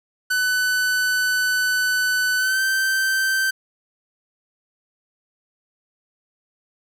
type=tone with pitch glide; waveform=45% pulse; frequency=1500 to 1552.9 Hz; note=F#6 to G6; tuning=+23 to -17 cents; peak=-18 dBFS; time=0.3-3.51 s; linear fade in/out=10 ms; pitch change=+60 cents; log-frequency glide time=2.37-2.62 s; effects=none